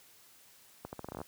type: accelerating click train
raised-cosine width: 1 ms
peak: -26 dBFS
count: 11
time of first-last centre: 0.85-1.215 s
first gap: 79 ms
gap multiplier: 0.81
effects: white hiss -60 dBFS RMS until 1.27 s + high-pass 60 Hz 12 dB/octave